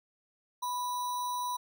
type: tone with sample-and-hold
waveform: sine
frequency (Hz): 987.8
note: B5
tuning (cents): 0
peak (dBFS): -31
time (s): 0.62-1.57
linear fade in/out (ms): 10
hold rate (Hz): 4900
effects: none